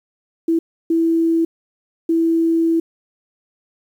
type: tone bursts at uneven times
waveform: sine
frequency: 329.6 Hz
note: E4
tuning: in tune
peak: -13 dBFS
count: 3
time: 0.48-0.59 / 0.9-1.45 / 2.09-2.8 s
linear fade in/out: 5 ms
effects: 8-bit